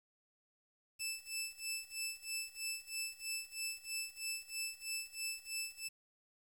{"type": "tone with tremolo", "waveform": "15% pulse", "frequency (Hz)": 2637, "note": "E7", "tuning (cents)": 0, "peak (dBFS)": -30, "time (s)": [0.99, 5.89], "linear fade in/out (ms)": 20, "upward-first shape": "sine", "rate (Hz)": 3.1, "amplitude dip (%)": 90, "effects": ["10-bit"]}